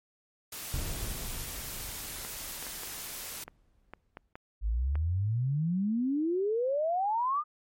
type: noise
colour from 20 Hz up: white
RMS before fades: -40 dBFS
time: 0.52-3.44 s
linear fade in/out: 5 ms
type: noise with exponential decay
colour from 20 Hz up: brown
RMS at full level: -33 dBFS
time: 0.74-4.33 s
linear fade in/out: 1 ms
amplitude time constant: 780 ms
type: clicks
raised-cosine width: 0.5 ms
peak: -27 dBFS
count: 9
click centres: 2.249 / 2.626 / 2.667 / 2.834 / 3.48 / 3.936 / 4.171 / 4.355 / 4.955 s
type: exponential sweep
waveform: sine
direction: up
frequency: 49.79 to 1244.5 Hz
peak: -26 dBFS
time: 4.61-7.44 s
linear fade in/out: 50 ms
effects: MP3 64 kbps